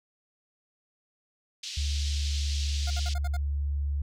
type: band-pass noise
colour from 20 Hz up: pink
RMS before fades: -38 dBFS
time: 1.63-3.14 s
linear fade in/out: 5 ms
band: 3200 to 6000 Hz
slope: 24 dB/octave
type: tone with pitch glide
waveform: sine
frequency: 72.1 to 71.4 Hz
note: D2 to D2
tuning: -31 to -48 cents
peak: -26 dBFS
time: 1.77-4.02 s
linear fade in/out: 5 ms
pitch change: -17 cents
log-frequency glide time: 2.12-2.78 s
type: tone bursts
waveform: 25% pulse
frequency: 708 Hz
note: F5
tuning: 23 cents sharp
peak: -33 dBFS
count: 6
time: 2.87-3.369 s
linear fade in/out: 5 ms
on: 34 ms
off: 59 ms
effects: none